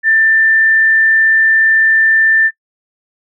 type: tone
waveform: sine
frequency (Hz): 1781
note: A6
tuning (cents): +21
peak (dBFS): -7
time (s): 0.03-2.51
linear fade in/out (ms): 50
effects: noise-tail reverb RT60 0.1 s tail -25 dB re dry